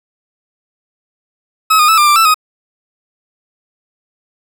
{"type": "tone with pitch steps", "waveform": "40% pulse", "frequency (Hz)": [1283, 1226, 1307, 1195, 1181, 1326, 1254], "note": ["E6", "D#6", "E6", "D6", "D6", "E6", "D#6"], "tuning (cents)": [-47, -26, -15, 30, 9, 10, 13], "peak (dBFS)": -6, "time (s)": [1.7, 2.344], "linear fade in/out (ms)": 10, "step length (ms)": 92, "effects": []}